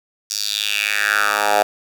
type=tone with high-pass filter sweep; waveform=10% pulse; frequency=103.83 Hz; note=G#2; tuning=in tune; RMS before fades=-19 dBFS; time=0.3-1.63 s; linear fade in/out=5 ms; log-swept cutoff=5500 to 700 Hz; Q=3.6; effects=7-bit